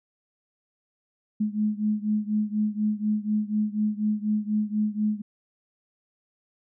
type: beating tone pair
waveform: sine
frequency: 210.6 / 214.7 Hz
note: G#3 / A3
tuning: +24 / -42 cents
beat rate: 4.1 Hz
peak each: -25 / -27 dBFS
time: 1.4-5.22 s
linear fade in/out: 10 ms
effects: none